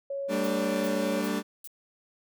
sine tone, 554.4 Hz, C#5, in tune, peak -30 dBFS, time 0.1-1.21 s, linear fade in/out 5 ms
30% pulse chord, G suspended second, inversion none, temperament equal with one note detuned, 196 / 225.1 / 293.7 Hz, G3 / A3 / D4, 0 / +40 / 0 cents, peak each -29 dBFS, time 0.28-1.43 s, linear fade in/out 50 ms
violet noise bursts, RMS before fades -42 dBFS, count 4, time 0.44-1.674 s, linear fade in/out 0 ms, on 31 ms, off 370 ms
effects none

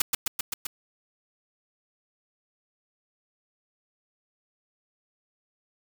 white noise with echo, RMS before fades -22 dBFS, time 0-0.02 s, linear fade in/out 5 ms, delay 130 ms, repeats 5, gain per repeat -2 dB, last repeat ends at 0.67 s, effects none

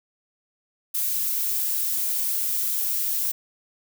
violet noise, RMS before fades -25 dBFS, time 0.94-3.32 s, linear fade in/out 10 ms, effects none

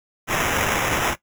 white noise with sample-and-hold, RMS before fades -22 dBFS, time 0.27-1.16 s, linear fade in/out 50 ms, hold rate 4410 Hz, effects noise-tail reverb RT60 0.1 s tail -17 dB re dry

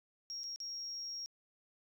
sine tone with dropouts, 5588 Hz, F8, in tune, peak -39 dBFS, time 0.3-1.26 s, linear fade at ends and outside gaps 0 ms, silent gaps 0.434-0.44 / 0.56-0.602 s, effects tanh soft clip ceiling -36 dBFS

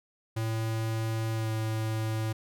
square tone with pitch glide, 111.9 to 110.36 Hz, A2 to A2, +30 to +6 cents, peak -29 dBFS, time 0.36-2.33 s, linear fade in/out 10 ms, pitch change -24 cents, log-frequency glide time 1.34-1.51 s, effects none

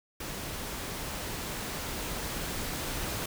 pink noise with level ramp, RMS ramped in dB -38 to -34 dBFS, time 0.2-3.26 s, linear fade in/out 5 ms, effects none

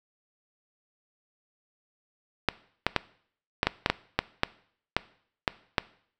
clicks, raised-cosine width 0.3 ms, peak -5 dBFS, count 12, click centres 2.487 / 2.866 / 2.963 / 3.631 / 3.67 / 3.861 / 3.9 / 4.19 / 4.434 / 4.966 / 5.478 / 5.782 s, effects noise-tail reverb RT60 0.6 s tail -20 dB re dry

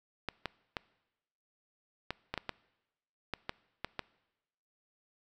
clicks, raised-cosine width 0.3 ms, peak -18 dBFS, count 11, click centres 0.287 / 0.457 / 0.768 / 2.106 / 2.34 / 2.377 / 2.493 / 3.337 / 3.494 / 3.846 / 3.993 s, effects noise-tail reverb RT60 1.0 s tail -22 dB re dry

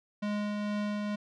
square tone with tremolo, 207.7 Hz, G#3, in tune, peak -30 dBFS, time 0.22-1.16 s, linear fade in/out 10 ms, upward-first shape triangle, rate 2.2 Hz, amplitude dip 25%, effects low-pass 4000 Hz 12 dB/octave

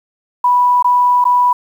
sine tone with dropouts, 984 Hz, B5, 7 cents flat, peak -8 dBFS, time 0.44-1.53 s, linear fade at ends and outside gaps 5 ms, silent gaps 0.826-0.844 / 1.242-1.252 s, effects 7-bit

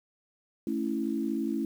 sine chord, A major, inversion none, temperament equal, 220 / 277.2 / 329.6 Hz, A3 / C#4 / E4, 0 / 0 / 0 cents, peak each -32 dBFS, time 0.67-1.65 s, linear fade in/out 2 ms, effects 9-bit

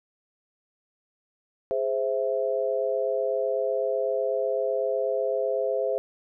sine chord, Ab augmented, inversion none, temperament equal, 415.3 / 523.3 / 659.3 Hz, Ab4 / C5 / E5, 0 / 0 / 0 cents, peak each -29 / -26 / -29 dBFS, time 1.71-5.98 s, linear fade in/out 0 ms, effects none

